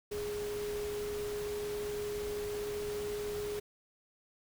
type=tone in noise; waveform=sine; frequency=415.3 Hz; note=G#4; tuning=in tune; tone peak=-35 dBFS; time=0.11-3.6 s; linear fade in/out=10 ms; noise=pink; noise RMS=-45 dBFS; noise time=0.11-3.6 s; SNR=+7 dB; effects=none